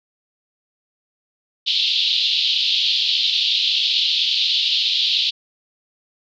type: band-pass noise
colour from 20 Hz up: white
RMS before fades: -19 dBFS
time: 1.66-5.31 s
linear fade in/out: 20 ms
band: 3000 to 4200 Hz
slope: 48 dB/octave
effects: none